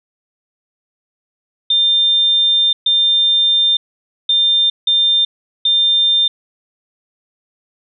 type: tone bursts at uneven times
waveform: sine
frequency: 3600 Hz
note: A7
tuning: 39 cents sharp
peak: -10 dBFS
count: 5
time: 1.7-2.73 / 2.86-3.77 / 4.29-4.7 / 4.87-5.25 / 5.65-6.28 s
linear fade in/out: 5 ms
effects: none

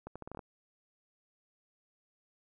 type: accelerating click train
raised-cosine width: 1 ms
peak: -29 dBFS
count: 8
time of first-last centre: 0.07-0.392 s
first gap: 86 ms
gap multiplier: 0.78
effects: none

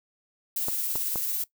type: noise with tremolo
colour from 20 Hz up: violet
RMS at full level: -28 dBFS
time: 0.56-1.44 s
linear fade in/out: 5 ms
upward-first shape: sine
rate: 18 Hz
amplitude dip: 25%
type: clicks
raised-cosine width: 1 ms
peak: -18 / -21 / -19 dBFS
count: 3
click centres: 0.684 / 0.956 / 1.158 s
effects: noise-tail reverb RT60 0.1 s tail -18 dB re dry

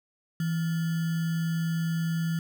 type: tone with sample-and-hold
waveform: sine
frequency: 164.81 Hz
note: E3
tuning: in tune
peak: -25 dBFS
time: 0.4-2.39 s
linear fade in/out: 2 ms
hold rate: 1575 Hz
effects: none

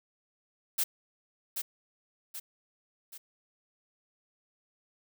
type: noise with echo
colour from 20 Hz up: blue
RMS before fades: -28 dBFS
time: 0.78-0.84 s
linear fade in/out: 10 ms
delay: 780 ms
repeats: 3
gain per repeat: -6 dB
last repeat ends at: 3.18 s
effects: none

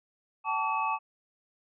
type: tone cluster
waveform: sine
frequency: 763 / 881 / 1141 / 2581 Hz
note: G5 / A5 / C#6 / E7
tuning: -47 / +2 / +50 / -37 cents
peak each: -37 / -30 / -30 / -36 dBFS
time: 0.44-0.99 s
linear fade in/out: 50 ms
effects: none

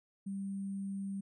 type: tone with sample-and-hold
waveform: sine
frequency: 196 Hz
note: G3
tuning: in tune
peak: -36 dBFS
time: 0.26-1.21 s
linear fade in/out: 10 ms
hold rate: 8820 Hz
effects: resampled to 32000 Hz

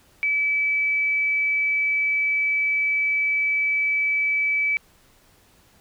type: tone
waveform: sine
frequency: 2300 Hz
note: D7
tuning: 37 cents flat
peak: -19 dBFS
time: 0.23-4.77 s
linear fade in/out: 0 ms
effects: pink hiss -57 dBFS RMS until 5.8 s

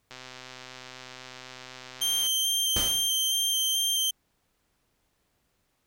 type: click train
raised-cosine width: 0.2 ms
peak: -25 dBFS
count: 277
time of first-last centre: 0.11-2.266 s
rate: 128 Hz
type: tone with vibrato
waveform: sawtooth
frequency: 3150 Hz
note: G7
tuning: 8 cents sharp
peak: -21 dBFS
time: 2.01-4.11 s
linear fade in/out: 10 ms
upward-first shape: square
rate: 2.3 Hz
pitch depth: 9 cents each way
type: noise with exponential decay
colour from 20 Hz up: pink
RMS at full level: -28 dBFS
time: 2.76-3.22 s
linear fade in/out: 5 ms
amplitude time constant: 98 ms
effects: pink hiss -73 dBFS RMS until 5.86 s

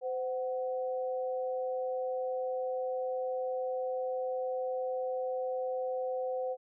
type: tone pair together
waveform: sine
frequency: 514.2 / 745 Hz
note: C5 / F#5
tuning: -30 / +12 cents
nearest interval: tritone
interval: 642 cents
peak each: -32 / -39 dBFS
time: 0.01-6.57 s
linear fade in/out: 50 ms
effects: none

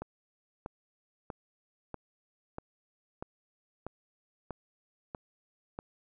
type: click train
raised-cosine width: 1 ms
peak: -24 dBFS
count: 10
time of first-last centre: 0.02-5.789 s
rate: 1.56 Hz
effects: none

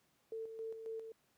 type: tone with tremolo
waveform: sine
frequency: 447.4 Hz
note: A4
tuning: 29 cents sharp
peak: -40 dBFS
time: 0.32-1.12 s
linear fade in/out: 2 ms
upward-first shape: square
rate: 3.7 Hz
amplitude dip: 50%
effects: pink hiss -75 dBFS RMS until 1.37 s + high-pass 100 Hz 12 dB/octave

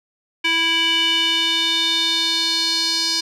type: tone with band-pass filter sweep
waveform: square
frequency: 329.6 Hz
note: E4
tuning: in tune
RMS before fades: -19 dBFS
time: 0.44-3.21 s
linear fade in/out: 10 ms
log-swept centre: 2600 to 4800 Hz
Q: 4.6
effects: none

